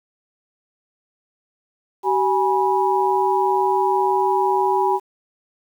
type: tone cluster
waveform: sine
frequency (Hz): 383.1 / 828 / 974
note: G4 / G#5 / B5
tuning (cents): -40 / -5 / -24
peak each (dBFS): -20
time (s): 2.03-5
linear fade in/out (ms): 50
effects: 8-bit